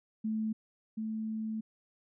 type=tone pair in turn; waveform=sine; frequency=218.5 / 219.3 Hz; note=A3 / A3; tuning=-12 / -6 cents; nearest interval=unison; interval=6 cents; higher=second; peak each=-30 / -33 dBFS; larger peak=first; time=0.24-0.53 / 0.97-1.61 s; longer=second; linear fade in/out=10 ms; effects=none